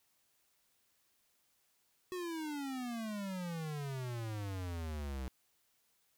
square exponential sweep, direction down, 370 to 63.2 Hz, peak -39 dBFS, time 2.12-5.28 s, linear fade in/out 0 ms, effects white hiss -75 dBFS RMS until 6.17 s

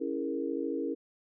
sine chord, A# half-diminished seventh, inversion first, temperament equal with one note detuned, 277.2 / 329.6 / 412 / 466.2 Hz, C#4 / E4 / G#4 / A#4, 0 / 0 / -14 / 0 cents, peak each -35 / -35 / -38 / -36 dBFS, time 0-0.95 s, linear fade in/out 20 ms, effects none

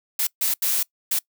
blue noise bursts at uneven times, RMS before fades -22 dBFS, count 4, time 0.19-0.27 / 0.41-0.54 / 0.62-0.83 / 1.11-1.19 s, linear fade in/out 5 ms, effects noise-tail reverb RT60 0.1 s tail -24 dB re dry

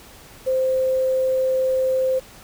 sine tone with quantisation, 521 Hz, C5, 7 cents flat, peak -17 dBFS, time 0.46-2.2 s, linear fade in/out 20 ms, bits 7, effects pink hiss -45 dBFS RMS until 2.43 s

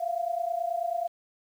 sine tone pair together, 679 / 708.3 Hz, F5 / F5, -49 / +24 cents, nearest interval minor second, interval 73 cents, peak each -29 / -31 dBFS, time 0-1.08 s, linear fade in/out 10 ms, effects 9-bit

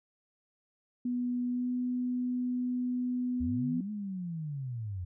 sine tone with pitch glide, 245.8 to 248.7 Hz, B3 to B3, -8 to +12 cents, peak -29 dBFS, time 1.05-3.81 s, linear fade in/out 5 ms, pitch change +20 cents, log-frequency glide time 1.48-1.69 s
sine linear two-way sweep, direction up then down, 68.5 to 213.9 to 85.8 Hz, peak -34 dBFS, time 3.4-5.05 s, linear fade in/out 10 ms, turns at 3.91 s
effects none

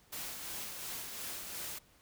white noise with tremolo, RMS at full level -41 dBFS, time 0.12-1.79 s, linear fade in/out 10 ms, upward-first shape sine, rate 2.8 Hz, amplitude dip 35%, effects pink hiss -65 dBFS RMS until 2.01 s

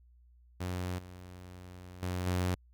sawtooth tone with level steps, 90.5 Hz, F#2, 38 cents flat, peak -30 / -43 / -29 / -25 dBFS, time 0.6-2.55 s, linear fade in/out 10 ms, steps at 0.98 / 2.02 / 2.26 s, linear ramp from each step 10 ms, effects added 60 Hz sine -58 dBFS peak until 2.73 s

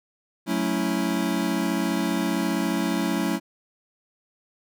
square chord, F# minor seventh, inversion none, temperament equal with one note detuned, 185 / 220 / 278.8 / 329.6 Hz, F#3 / A3 / C#4 / E4, 0 / 0 / +10 / 0 cents, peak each -29 dBFS, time 0.46-3.4 s, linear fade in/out 50 ms, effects none

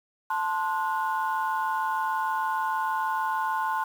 sine chord, F# diminished, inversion first, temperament equal with one note detuned, 880 / 1046.5 / 1457.1 Hz, A5 / C6 / F#6, 0 / 0 / -27 cents, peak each -27 / -28 / -32 dBFS, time 0.3-3.84 s, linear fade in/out 5 ms, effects tanh soft clip ceiling -17 dBFS + 8-bit

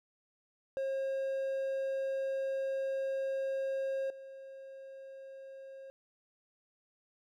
triangle tone with level steps, 538 Hz, C5, 48 cents sharp, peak -30 / -44 dBFS, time 0.77-5.9 s, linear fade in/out 0 ms, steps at 4.1 s, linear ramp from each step 2 ms, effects none

